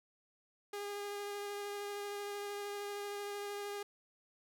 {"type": "tone with vibrato", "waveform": "sawtooth", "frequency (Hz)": 407.3, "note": "G#4", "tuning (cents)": -34, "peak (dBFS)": -36, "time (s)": [0.73, 3.83], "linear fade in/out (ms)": 5, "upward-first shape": "sine", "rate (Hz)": 13, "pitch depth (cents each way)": 11, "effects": []}